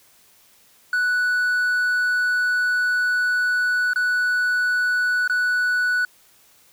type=tone with dropouts; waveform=triangle; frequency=1480 Hz; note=F#6; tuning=in tune; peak=-16 dBFS; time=0.93-6.05 s; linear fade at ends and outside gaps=2 ms; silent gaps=3.934-3.959 / 5.277-5.297 s; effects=white hiss -55 dBFS RMS until 6.72 s